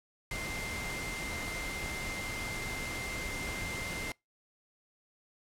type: tone in noise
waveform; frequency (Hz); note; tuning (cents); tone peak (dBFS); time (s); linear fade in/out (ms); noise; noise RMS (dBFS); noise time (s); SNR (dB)
sine; 2093; C7; 0; -39; 0.31-4.12; 2; pink; -39; 0.31-4.12; -3
effects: noise-tail reverb RT60 0.2 s tail -25 dB re dry + low-pass 11000 Hz 12 dB/octave